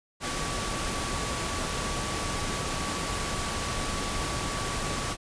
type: tone in noise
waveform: sine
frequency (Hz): 1141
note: C#6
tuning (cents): +50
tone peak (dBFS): -38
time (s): 0.2-5.17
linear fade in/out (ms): 50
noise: pink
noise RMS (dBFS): -31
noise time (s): 0.2-5.17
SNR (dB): -10
effects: resampled to 22050 Hz